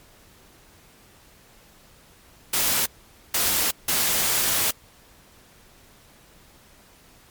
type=noise bursts at uneven times; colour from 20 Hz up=white; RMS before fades=-22 dBFS; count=3; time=2.53-2.86 / 3.34-3.71 / 3.88-4.71 s; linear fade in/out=5 ms; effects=pink hiss -53 dBFS RMS until 7.3 s + MP3 96 kbps

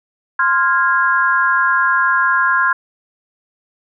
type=chord; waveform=sine; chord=F minor; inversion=second; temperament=equal with one note detuned; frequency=1046.5 / 1396.9 / 1645.9 Hz; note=C6 / F6 / Ab6; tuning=0 / 0 / -16 cents; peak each=-16 dBFS; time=0.39-2.73 s; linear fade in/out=5 ms; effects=none

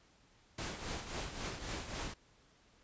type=noise with tremolo; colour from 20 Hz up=pink; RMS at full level=-39 dBFS; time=0.58-2.14 s; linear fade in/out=5 ms; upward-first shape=triangle; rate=3.7 Hz; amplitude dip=65%; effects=pink hiss -67 dBFS RMS until 2.83 s + resampled to 16000 Hz

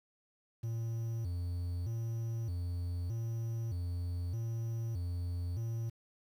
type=tone with vibrato; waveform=triangle; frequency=100.2 Hz; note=G2; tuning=38 cents sharp; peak=-32 dBFS; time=0.63-5.9 s; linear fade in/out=10 ms; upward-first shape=square; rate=0.81 Hz; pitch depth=230 cents each way; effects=10-bit

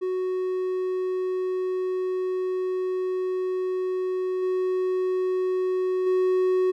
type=tone with level steps; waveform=triangle; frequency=370 Hz; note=F#4; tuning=in tune; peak=-22 / -20 / -17 dBFS; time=0.01-6.72 s; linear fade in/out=20 ms; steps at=4.42 / 6.06 s; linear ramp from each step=10 ms; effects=none

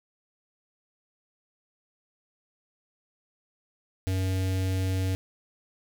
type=tone with notch filter; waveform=square; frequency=94.1 Hz; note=F#2; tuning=30 cents sharp; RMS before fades=-27 dBFS; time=4.07-5.15 s; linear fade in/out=0 ms; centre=1100 Hz; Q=0.97; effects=none

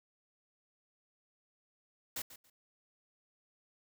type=noise with echo; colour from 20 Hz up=white; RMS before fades=-39 dBFS; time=2.16-2.22 s; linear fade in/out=5 ms; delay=140 ms; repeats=2; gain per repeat=-14 dB; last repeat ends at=2.5 s; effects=none

